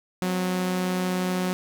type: tone pair together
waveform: sawtooth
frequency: 183 / 258.8 Hz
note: F#3 / C4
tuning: -19 / -19 cents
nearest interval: tritone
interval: 600 cents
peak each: -20 / -32 dBFS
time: 0.22-1.53 s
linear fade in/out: 0 ms
effects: none